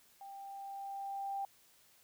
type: tone with level ramp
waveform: sine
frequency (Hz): 790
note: G5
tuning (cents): +13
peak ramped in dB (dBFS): -47 to -35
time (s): 0.21-1.45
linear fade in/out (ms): 2
effects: white hiss -66 dBFS RMS until 2.03 s